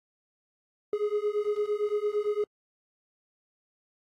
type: beating tone pair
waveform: triangle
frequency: 413.2 / 422 Hz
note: G#4 / G#4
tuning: -9 / +28 cents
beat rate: 8.8 Hz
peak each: -27 dBFS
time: 0.93-2.44 s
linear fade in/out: 2 ms
effects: AAC 48 kbps